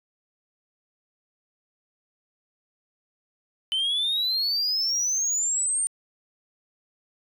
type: exponential sweep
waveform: sine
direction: up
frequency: 3039 to 8940 Hz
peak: -20 dBFS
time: 3.72-5.87 s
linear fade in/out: 0 ms
effects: tanh soft clip ceiling -21 dBFS